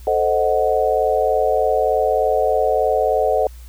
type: chord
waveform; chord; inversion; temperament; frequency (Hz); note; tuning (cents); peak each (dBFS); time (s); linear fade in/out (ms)
sine; A diminished seventh; none; equal; 440 / 523.3 / 622.3 / 740; A4 / C5 / Eb5 / Gb5; 0 / 0 / 0 / 0; -20; 0.07-3.47; 2
effects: added 60 Hz sine -35 dBFS peak until 3.68 s + white hiss -50 dBFS RMS until 3.68 s